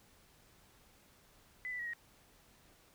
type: tone with pitch steps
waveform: sine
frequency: 2006 / 1980 / 1909 / 1881 Hz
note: B6 / B6 / A#6 / A#6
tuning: +26 / +4 / +41 / +15 cents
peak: -38 dBFS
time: 1.65-1.934 s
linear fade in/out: 0 ms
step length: 71 ms
effects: pink hiss -65 dBFS RMS until 2.94 s